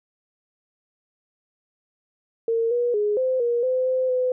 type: tone with pitch steps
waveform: sine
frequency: 457.4 / 482.5 / 416.8 / 516 / 475.4 / 512 / 515 / 506 Hz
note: A#4 / B4 / G#4 / C5 / A#4 / C5 / C5 / B4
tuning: -33 / -40 / +6 / -24 / +34 / -38 / -28 / +42 cents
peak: -19 dBFS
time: 2.48-4.32 s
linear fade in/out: 2 ms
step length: 230 ms
effects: none